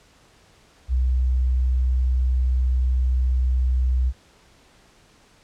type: tone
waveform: sine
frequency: 63.2 Hz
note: B1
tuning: 41 cents sharp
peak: -17 dBFS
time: 0.88-4.13 s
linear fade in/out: 50 ms
effects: pink hiss -55 dBFS RMS until 5.43 s + low-pass 8000 Hz 12 dB/octave